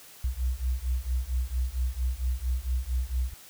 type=beating tone pair; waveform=sine; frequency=60.6 / 65 Hz; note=B1 / C2; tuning=-32 / -11 cents; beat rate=4.4 Hz; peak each=-29 dBFS; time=0.24-3.34 s; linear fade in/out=5 ms; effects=white hiss -50 dBFS RMS until 3.49 s